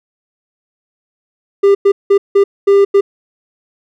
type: tone bursts at uneven times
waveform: triangle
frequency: 398.4 Hz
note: G4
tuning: 28 cents sharp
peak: -3 dBFS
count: 6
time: 1.63-1.75 / 1.85-1.92 / 2.1-2.18 / 2.35-2.44 / 2.67-2.85 / 2.94-3.01 s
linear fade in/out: 10 ms
effects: none